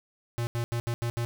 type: tone bursts at uneven times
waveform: square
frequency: 118.1 Hz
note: A#2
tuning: 23 cents sharp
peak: -28 dBFS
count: 6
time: 0.38-0.47 / 0.55-0.64 / 0.72-0.8 / 0.87-0.94 / 1.02-1.1 / 1.17-1.25 s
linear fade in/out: 0 ms
effects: none